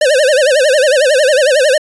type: tone with vibrato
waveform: square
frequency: 559 Hz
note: C#5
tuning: 14 cents sharp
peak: -8 dBFS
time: 0.01-1.78 s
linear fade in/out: 5 ms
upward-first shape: sine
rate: 11 Hz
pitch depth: 190 cents each way
effects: resampled to 24000 Hz